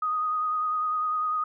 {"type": "tone with vibrato", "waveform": "sine", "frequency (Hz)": 1244.5, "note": "D#6", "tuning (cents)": 0, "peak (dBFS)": -24, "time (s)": [0.02, 1.44], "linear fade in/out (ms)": 5, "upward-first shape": "sine", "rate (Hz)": 10, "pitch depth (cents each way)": 23, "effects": []}